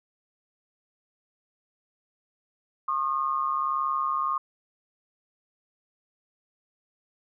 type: tone pair together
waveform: sine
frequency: 1078 / 1219.6 Hz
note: C#6 / D#6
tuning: -49 / -35 cents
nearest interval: major second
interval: 214 cents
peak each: -27 / -27 dBFS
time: 2.88-4.38 s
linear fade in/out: 5 ms
effects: none